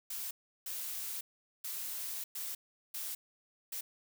blue noise bursts at uneven times, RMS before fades -40 dBFS, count 6, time 0.1-0.31 / 0.66-1.21 / 1.64-2.24 / 2.35-2.55 / 2.94-3.15 / 3.72-3.81 s, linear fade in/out 5 ms, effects none

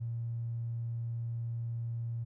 triangle tone with tanh clipping, 116.54 Hz, A#2, in tune, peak -33 dBFS, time 0-2.25 s, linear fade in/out 20 ms, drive 2 dB, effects none

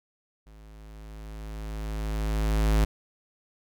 square tone with level ramp, 53.2 Hz, G#1, 42 cents sharp, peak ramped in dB -49 to -19 dBFS, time 0.46-2.85 s, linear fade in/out 10 ms, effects none

